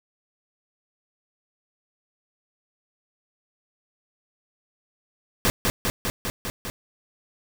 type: noise with echo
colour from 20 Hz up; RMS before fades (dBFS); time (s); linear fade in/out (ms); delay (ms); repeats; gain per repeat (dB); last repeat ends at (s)
pink; -20; 5.45-5.5; 0; 200; 6; -2; 6.7
effects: none